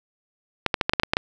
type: clicks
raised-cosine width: 0.3 ms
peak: -3 dBFS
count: 9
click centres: 0.663 / 0.742 / 0.812 / 0.895 / 0.935 / 0.998 / 1.034 / 1.135 / 1.169 s
effects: none